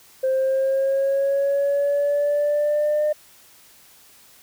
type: linear sweep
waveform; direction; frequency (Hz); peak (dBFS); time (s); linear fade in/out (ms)
sine; up; 523.3 to 605; -16; 0.23-3.13; 10
effects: tanh soft clip ceiling -15 dBFS + white hiss -51 dBFS RMS until 4.42 s